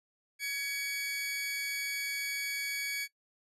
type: tone pair together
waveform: sawtooth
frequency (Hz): 1678 / 2262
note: G#6 / C#7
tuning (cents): +17 / +34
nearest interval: perfect fourth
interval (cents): 517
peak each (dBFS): -38 / -31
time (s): 0.39-3.08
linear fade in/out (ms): 50
effects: noise-tail reverb RT60 0.1 s tail -20 dB re dry + resampled to 32000 Hz